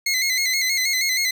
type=tone with vibrato; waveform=20% pulse; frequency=2093 Hz; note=C7; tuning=in tune; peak=-14 dBFS; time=0.06-1.31 s; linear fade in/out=5 ms; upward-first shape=square; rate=6.3 Hz; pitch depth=54 cents each way; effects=none